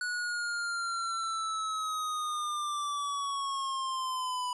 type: linear sweep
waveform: square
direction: down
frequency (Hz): 1471 to 987.8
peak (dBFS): -32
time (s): 0.01-4.53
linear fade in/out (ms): 2
effects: resampled to 24000 Hz